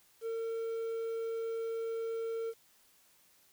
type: tone with quantisation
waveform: triangle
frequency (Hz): 454.6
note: A#4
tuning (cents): -43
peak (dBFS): -32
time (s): 0.21-2.54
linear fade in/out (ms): 50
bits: 10
effects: white hiss -66 dBFS RMS until 3.52 s